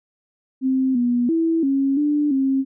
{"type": "tone with pitch steps", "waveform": "sine", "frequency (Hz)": [262.3, 242.7, 328, 273.1, 295, 268.5], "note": ["C4", "B3", "E4", "C#4", "D4", "C4"], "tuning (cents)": [4, -30, -9, -26, 8, 45], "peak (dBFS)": -16, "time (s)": [0.61, 2.65], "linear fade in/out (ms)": 50, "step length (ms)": 340, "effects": []}